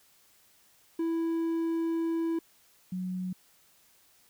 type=tone pair in turn; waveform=triangle / sine; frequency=330 / 183.82 Hz; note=E4 / F#3; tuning=+2 / -11 cents; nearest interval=minor seventh; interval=1013 cents; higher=first; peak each=-25 / -31 dBFS; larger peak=first; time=0.99-2.39 / 2.92-3.33 s; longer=first; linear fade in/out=5 ms; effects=white hiss -63 dBFS RMS until 4.29 s